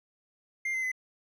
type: tone with pitch steps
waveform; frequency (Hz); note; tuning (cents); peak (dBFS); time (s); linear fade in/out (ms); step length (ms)
triangle; 2100 / 2064 / 2028; C7 / C7 / B6; +6 / -24 / +45; -27; 0.65-0.917; 5; 89
effects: none